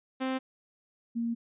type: tone pair in turn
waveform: sawtooth / sine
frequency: 261.6 / 232.8 Hz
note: C4 / A#3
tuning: 0 / -2 cents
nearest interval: major second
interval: 202 cents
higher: first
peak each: -25 / -28 dBFS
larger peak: first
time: 0.2-0.39 / 1.15-1.35 s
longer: second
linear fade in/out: 20 ms
effects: resampled to 8000 Hz